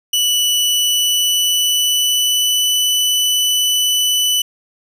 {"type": "tone with pitch glide", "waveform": "sawtooth", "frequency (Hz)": [2962, 2984], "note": ["F#7", "F#7"], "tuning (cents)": [1, 14], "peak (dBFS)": -10, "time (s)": [0.13, 4.42], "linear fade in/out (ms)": 5, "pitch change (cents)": 13, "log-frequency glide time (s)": [0.58, 2.74], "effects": []}